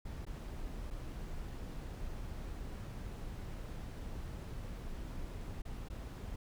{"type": "noise with dropouts", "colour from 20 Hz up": "brown", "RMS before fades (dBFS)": -43, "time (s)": [0.05, 6.36], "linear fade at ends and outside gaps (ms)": 5, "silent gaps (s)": [[0.252, 0.265], [0.904, 0.908], [5.62, 5.651], [5.886, 5.9]], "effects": []}